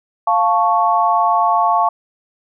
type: chord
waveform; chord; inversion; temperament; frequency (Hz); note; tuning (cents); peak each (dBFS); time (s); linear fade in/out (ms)
sine; F augmented; none; equal; 698.5 / 880 / 1108.7; F5 / A5 / C#6; 0 / 0 / 0; -16; 0.27-1.89; 5
effects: none